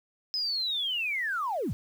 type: linear sweep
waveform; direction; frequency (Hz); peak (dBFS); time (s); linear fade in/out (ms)
triangle; down; 5120 to 68.6; -24; 0.34-1.73; 0
effects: tanh soft clip ceiling -26 dBFS + 9-bit